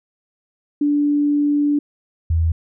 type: tone pair in turn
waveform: sine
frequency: 291.4 / 81.98 Hz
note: D4 / E2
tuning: -13 / -9 cents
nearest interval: octave + minor seventh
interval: 2196 cents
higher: first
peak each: -14 dBFS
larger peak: neither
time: 0.81-1.79 / 2.3-2.52 s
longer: first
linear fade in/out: 5 ms
effects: none